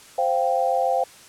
sine chord, C suspended fourth, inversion none, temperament just, 523.3 / 697.7 / 784.9 Hz, C5 / F5 / G5, 0 / -2 / +2 cents, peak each -23 dBFS, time 0.18-1.04 s, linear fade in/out 5 ms, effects white hiss -47 dBFS RMS until 1.28 s + low-pass 10000 Hz 12 dB/octave

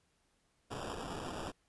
white noise with sample-and-hold, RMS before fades -42 dBFS, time 0.7-1.52 s, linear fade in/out 20 ms, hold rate 2100 Hz, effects pink hiss -75 dBFS RMS until 1.68 s + resampled to 24000 Hz

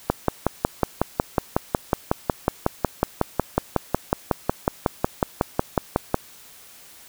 click train, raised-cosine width 1 ms, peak -3 dBFS, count 34, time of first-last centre 0.1-6.144 s, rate 5.46 Hz, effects white hiss -47 dBFS RMS until 7.08 s

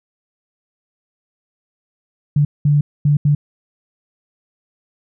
sine tone bursts at uneven times, 146.2 Hz, D3, 7 cents flat, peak -10 dBFS, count 4, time 2.36-2.45 / 2.65-2.81 / 3.05-3.17 / 3.25-3.35 s, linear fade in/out 5 ms, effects none

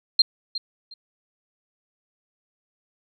sine tone with echo, 4186 Hz, C8, in tune, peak -11 dBFS, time 0.19-0.22 s, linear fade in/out 5 ms, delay 360 ms, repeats 2, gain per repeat -14 dB, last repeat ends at 0.94 s, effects none

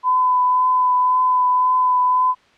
sine tone with vibrato, 1006 Hz, B5, 32 cents sharp, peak -13 dBFS, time 0.03-2.35 s, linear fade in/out 50 ms, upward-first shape triangle, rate 1.9 Hz, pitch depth 15 cents each way, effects white hiss -53 dBFS RMS until 2.57 s + low-pass 3000 Hz 12 dB/octave

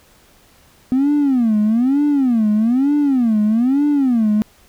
triangle tone with vibrato, 248.7 Hz, B3, 12 cents sharp, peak -9 dBFS, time 0.92-4.42 s, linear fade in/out 0 ms, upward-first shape sine, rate 1.1 Hz, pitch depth 290 cents each way, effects tanh soft clip ceiling -8 dBFS + pink hiss -51 dBFS RMS until 4.68 s

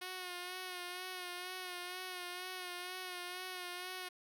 5% pulse tone with vibrato, 362.6 Hz, F#4, 35 cents flat, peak -31 dBFS, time 0.01-4.09 s, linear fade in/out 10 ms, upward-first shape sine, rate 2.1 Hz, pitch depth 38 cents each way, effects none

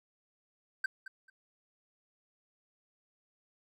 triangle tone with echo, 1552 Hz, G6, 18 cents flat, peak -26 dBFS, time 0.84-0.86 s, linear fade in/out 5 ms, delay 220 ms, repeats 2, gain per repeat -14 dB, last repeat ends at 1.3 s, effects none

